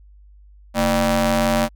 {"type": "ring-modulated tone", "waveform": "sawtooth", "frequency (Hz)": 185, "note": "F#3", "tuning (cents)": 0, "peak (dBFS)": -9, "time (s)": [0.74, 1.69], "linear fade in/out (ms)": 50, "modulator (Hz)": 413, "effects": ["added 50 Hz sine -44 dBFS peak until 1.75 s"]}